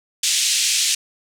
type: band-pass noise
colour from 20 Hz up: white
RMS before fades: -19 dBFS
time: 0.23-0.95 s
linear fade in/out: 5 ms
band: 2500 to 8100 Hz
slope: 24 dB/octave
effects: none